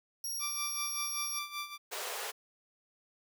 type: tone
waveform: 20% pulse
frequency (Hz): 5620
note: F8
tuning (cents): +10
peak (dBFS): -30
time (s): 0.24-1.39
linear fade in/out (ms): 2
type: tone with tremolo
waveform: 15% pulse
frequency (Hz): 1174.7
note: D6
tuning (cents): 0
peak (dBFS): -29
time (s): 0.39-1.78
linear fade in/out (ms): 50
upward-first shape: sine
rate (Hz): 5.2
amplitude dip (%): 75
type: high-pass noise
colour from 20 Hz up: pink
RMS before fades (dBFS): -39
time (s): 1.91-2.32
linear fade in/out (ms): 20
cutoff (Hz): 390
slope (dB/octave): 96
effects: none